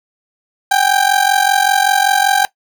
30% pulse ring-modulated tone, 788 Hz, G5, 9 cents sharp, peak -5 dBFS, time 0.71-2.45 s, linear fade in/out 0 ms, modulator 22.6 Hz, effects noise-tail reverb RT60 0.1 s tail -19 dB re dry

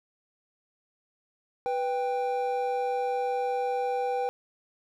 triangle tone pair together, 493.9 / 788.1 Hz, B4 / G5, 0 / +9 cents, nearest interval minor sixth, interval 809 cents, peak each -27 dBFS, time 1.66-4.29 s, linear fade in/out 0 ms, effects none

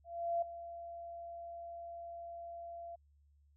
sine tone with ADSR envelope, 683 Hz, F5, 39 cents flat, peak -30 dBFS, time 0.04-2.96 s, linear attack 380 ms, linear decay 6 ms, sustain -14 dB, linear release 12 ms, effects added 72 Hz sine -65 dBFS peak until 3.56 s

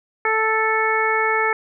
harmonic tone, 440 Hz, A4, in tune, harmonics 1 / 2 / 3 / 4 / 5, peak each -23 / -23 / -23 / -23 / -23 dBFS, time 0.25-1.53 s, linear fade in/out 2 ms, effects none

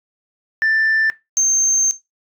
sine tone pair in turn, 1772 / 6329 Hz, A6 / G8, +12 / +16 cents, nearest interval octave + minor seventh, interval 2204 cents, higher second, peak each -12 / -10 dBFS, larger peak second, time 0.62-1.1 / 1.37-1.91 s, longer second, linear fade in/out 0 ms, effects noise-tail reverb RT60 0.2 s tail -18 dB re dry + tanh soft clip ceiling -11 dBFS

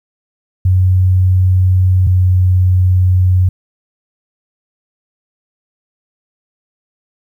sine tone pair in turn, 92.5 / 91.75 Hz, F#2 / F#2, 0 / -14 cents, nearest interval unison, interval 14 cents, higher first, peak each -7 dBFS, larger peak neither, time 0.65-2.07 / 2.07-3.49 s, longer neither, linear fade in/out 5 ms, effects 8-bit

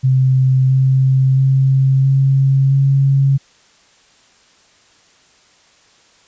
sine tone with pitch steps, 130.81 / 132.33 / 133.87 / 135.42 / 137 Hz, C3 / C3 / C3 / C#3 / C#3, 0 / +20 / +40 / -40 / -20 cents, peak -9 dBFS, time 0.03-3.38 s, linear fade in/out 20 ms, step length 670 ms, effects white hiss -51 dBFS RMS until 6.27 s + resampled to 16000 Hz

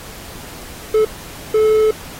triangle tone bursts at uneven times, 433.5 Hz, A4, 26 cents flat, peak -8 dBFS, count 2, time 0.94-1.05 / 1.54-1.91 s, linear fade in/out 5 ms, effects pink hiss -35 dBFS RMS until 2.19 s + AAC 48 kbps

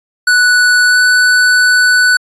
square tone with pitch glide, 1480 to 1490.3 Hz, F#6 to F#6, 0 to +12 cents, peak -7 dBFS, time 0.27-2.17 s, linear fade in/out 5 ms, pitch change +12 cents, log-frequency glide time 0.87-0.98 s, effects resampled to 22050 Hz

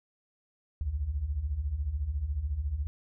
sine beating tone pair, 61.74 / 75.74 Hz, B1 / D#2, 0 / -46 cents, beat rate 14 Hz, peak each -35 / -30 dBFS, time 0.81-2.87 s, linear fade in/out 0 ms, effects none

